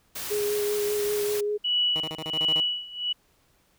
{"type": "noise", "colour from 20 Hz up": "white", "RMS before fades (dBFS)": -34, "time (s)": [0.15, 1.41], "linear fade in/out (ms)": 10}
{"type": "tone with vibrato", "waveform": "sine", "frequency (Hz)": 415.3, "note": "G#4", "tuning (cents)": 0, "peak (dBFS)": -24, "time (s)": [0.3, 1.58], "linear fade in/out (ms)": 20, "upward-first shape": "triangle", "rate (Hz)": 5.1, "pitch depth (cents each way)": 17}
{"type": "tone with tremolo", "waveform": "sine", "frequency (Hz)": 2943, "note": "F#7", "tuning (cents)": -10, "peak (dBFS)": -20, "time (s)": [1.64, 3.13], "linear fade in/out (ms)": 10, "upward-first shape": "sine", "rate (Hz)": 1.4, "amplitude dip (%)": 90}
{"type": "tone bursts", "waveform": "10% pulse", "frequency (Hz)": 157.9, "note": "D#3", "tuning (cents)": 26, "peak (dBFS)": -25, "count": 9, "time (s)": [1.96, 2.601], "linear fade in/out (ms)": 0, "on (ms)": 41, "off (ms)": 34}
{"effects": ["pink hiss -65 dBFS RMS until 3.78 s"]}